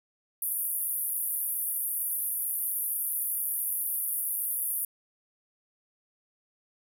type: band-pass noise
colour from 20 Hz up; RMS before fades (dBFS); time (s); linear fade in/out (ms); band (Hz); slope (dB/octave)
white; -31; 0.42-4.85; 2; 9800 to 15000; 96
effects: none